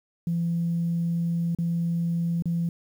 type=tone with dropouts; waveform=sine; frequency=169.2 Hz; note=E3; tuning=45 cents sharp; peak=-22 dBFS; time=0.27-2.69 s; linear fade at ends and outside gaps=2 ms; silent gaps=1.549-1.586 / 2.423-2.456 s; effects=tanh soft clip ceiling -18 dBFS + 9-bit